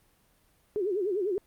sine tone with vibrato, 389.4 Hz, G4, 12 cents flat, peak -26 dBFS, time 0.76-1.38 s, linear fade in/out 0 ms, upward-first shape sine, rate 10 Hz, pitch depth 180 cents each way, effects pink hiss -66 dBFS RMS until 1.46 s + Opus 32 kbps

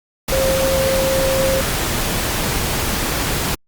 sine tone in noise, 533 Hz, C5, 32 cents sharp, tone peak -16 dBFS, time 0.32-1.61 s, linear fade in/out 5 ms, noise pink, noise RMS -20 dBFS, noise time 0.28-3.55 s, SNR +1 dB, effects Opus 48 kbps

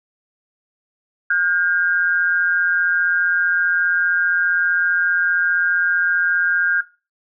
sine tone pair together, 1430.8 / 1606 Hz, F6 / G6, +41 / +41 cents, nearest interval major second, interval 200 cents, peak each -17 dBFS, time 1.3-6.81 s, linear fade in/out 5 ms, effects noise-tail reverb RT60 0.3 s tail -18 dB re dry

